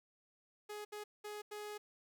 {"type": "tone bursts at uneven times", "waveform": "sawtooth", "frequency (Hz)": 418.5, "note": "G#4", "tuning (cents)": 13, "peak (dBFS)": -40, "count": 4, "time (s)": [[0.69, 0.85], [0.92, 1.04], [1.24, 1.42], [1.51, 1.78]], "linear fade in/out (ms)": 10, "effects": ["12-bit"]}